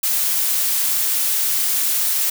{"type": "noise", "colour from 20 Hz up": "blue", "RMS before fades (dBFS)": -19, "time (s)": [0.03, 2.3], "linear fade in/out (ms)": 5, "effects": []}